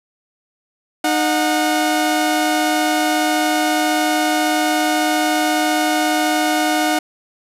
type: tone pair together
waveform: sawtooth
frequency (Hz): 306.9 / 730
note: D#4 / F#5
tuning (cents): -24 / -24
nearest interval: octave + minor third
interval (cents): 1500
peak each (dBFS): -14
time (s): 1.04-6.99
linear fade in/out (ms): 5
effects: resampled to 32000 Hz + 8-bit